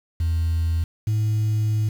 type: tone pair in turn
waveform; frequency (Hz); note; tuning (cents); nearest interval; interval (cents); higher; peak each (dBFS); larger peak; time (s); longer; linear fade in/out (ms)
sine; 82.4 / 107.79; E2 / A2; 0 / -35; perfect fourth; 465; second; -17 / -16; second; 0.2-0.84 / 1.07-1.89; second; 5
effects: tanh soft clip ceiling -17 dBFS + 7-bit